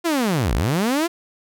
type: linear two-way sweep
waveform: sawtooth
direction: down then up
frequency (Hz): 353 to 43.18 to 353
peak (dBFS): -14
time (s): 0.04-1.08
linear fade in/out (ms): 20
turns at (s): 0.54
effects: none